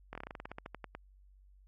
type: slowing click train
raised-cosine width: 0.5 ms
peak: -27 dBFS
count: 16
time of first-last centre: 0.13-0.95 s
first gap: 22 ms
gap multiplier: 1.12
effects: added 48 Hz sine -58 dBFS peak until 1.67 s + AAC 32 kbps